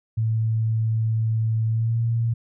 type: tone with pitch glide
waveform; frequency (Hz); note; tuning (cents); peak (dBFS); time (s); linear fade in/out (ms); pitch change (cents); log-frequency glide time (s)
sine; 111.5 to 115.57; A2 to A#2; +23 to -14; -19; 0.17-2.34; 10; +63; 1.68-1.99
effects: none